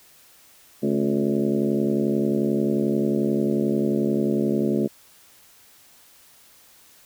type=harmonic tone with a mistuned harmonic; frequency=71.3 Hz; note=C#2; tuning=49 cents sharp; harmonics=2 / 3 / 4 / 5 / 6 / 7 / 8 / 9; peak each=-31 / -23 / -27 / -25 / -29 / -36 / -33 / -38 dBFS; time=0.82-4.88 s; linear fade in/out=20 ms; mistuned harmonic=4; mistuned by=-69 cents; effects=white hiss -53 dBFS RMS until 7.05 s